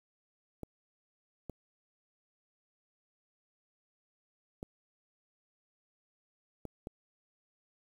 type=clicks; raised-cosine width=2 ms; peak=-27 dBFS; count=5; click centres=0.633 / 1.497 / 4.629 / 6.653 / 6.871 s; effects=9-bit